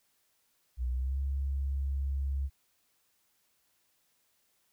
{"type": "tone with pitch glide", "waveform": "sine", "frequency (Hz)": [61.74, 68.5], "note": ["B1", "C#2"], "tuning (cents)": [0, -20], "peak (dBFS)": -29, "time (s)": [0.77, 2.5], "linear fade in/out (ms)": 50, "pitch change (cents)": 180, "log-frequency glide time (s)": [0.9, 1.19], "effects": ["white hiss -73 dBFS RMS until 4.72 s"]}